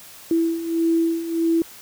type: beating tone pair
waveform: sine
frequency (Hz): 329.6 / 331.2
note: E4 / E4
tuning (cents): 0 / +8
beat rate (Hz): 1.6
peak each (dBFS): -24 / -19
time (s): 0.31-1.62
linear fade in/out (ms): 2
effects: white hiss -43 dBFS RMS until 1.81 s